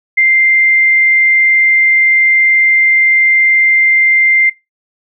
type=tone; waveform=sine; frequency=2093 Hz; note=C7; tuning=in tune; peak=-6 dBFS; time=0.17-4.5 s; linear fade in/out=10 ms; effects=noise-tail reverb RT60 0.2 s tail -19 dB re dry